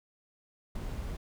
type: noise with ADSR envelope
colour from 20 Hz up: brown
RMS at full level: -33 dBFS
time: 0.75-1.17 s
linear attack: 8 ms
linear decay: 4 ms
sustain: -4 dB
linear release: 9 ms
effects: none